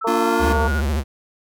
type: tone with pitch glide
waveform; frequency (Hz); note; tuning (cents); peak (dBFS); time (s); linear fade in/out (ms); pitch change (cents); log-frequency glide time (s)
sine; 1318.5 to 1437.8; E6 to F6; 0 to +50; -25; 0.01-0.81; 10; +150; 0.14-0.45
type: harmonic tone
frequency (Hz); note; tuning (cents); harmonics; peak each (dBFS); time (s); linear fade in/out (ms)
227.6; A#3; -41; 2 / 3 / 4 / 5; -23 / -27 / -23 / -29; 0.04-0.68; 10
type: chord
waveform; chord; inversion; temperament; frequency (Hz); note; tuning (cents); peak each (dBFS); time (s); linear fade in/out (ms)
square; Bb major; none; just; 233.1 / 291.4 / 349.6; Bb3 / D4 / F4; 0 / -13 / +2; -26 / -26 / -23; 0.07-0.53; 5
type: tone with vibrato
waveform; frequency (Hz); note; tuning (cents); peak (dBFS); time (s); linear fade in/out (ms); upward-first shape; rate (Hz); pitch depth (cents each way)
square; 73; D2; -10; -19; 0.39-1.04; 50; sine; 14; 150
effects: none